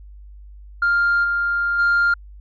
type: tone with level steps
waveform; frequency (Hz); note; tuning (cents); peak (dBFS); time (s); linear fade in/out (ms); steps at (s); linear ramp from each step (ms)
sine; 1400; F6; +4; -13 / -17 / -12; 0.82-2.14; 5; 1.23 / 1.78; 20
effects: tanh soft clip ceiling -12 dBFS + added 50 Hz sine -38 dBFS peak until 2.4 s